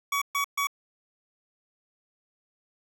25% pulse tone bursts, 1130 Hz, C#6, 33 cents sharp, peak -21 dBFS, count 3, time 0.12-0.671 s, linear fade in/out 5 ms, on 97 ms, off 130 ms, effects none

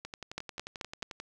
two click trains, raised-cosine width 0.2 ms, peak -18 / -23 dBFS, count 4 / 14, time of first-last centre 0.38-1.028 / 0.05-1.2 s, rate 4.63 / 11.3 Hz, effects none

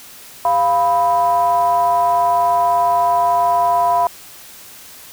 triangle ring-modulated tone, 146.83 Hz, D3, in tune, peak -7 dBFS, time 0.45-4.07 s, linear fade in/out 2 ms, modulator 842 Hz, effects white hiss -39 dBFS RMS until 5.12 s

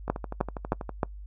two click trains, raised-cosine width 1 ms, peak -20 / -10 dBFS, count 11 / 4, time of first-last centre 0.08-0.893 / 0.1-1.032 s, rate 12.3 / 3.22 Hz, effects noise-tail reverb RT60 0.1 s tail -24 dB re dry + added 50 Hz sine -39 dBFS peak until 1.26 s

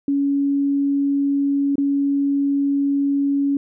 sine tone with dropouts, 280.4 Hz, C#4, 20 cents sharp, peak -16 dBFS, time 0.08-3.57 s, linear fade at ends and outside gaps 2 ms, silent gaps 1.756-1.781 s, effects none

